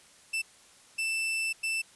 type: tone bursts at uneven times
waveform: 40% pulse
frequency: 2658 Hz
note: E7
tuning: 14 cents sharp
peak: -27 dBFS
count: 3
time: 0.33-0.42 / 0.98-1.53 / 1.63-1.82 s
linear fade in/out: 10 ms
effects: white hiss -57 dBFS RMS until 1.95 s + resampled to 24000 Hz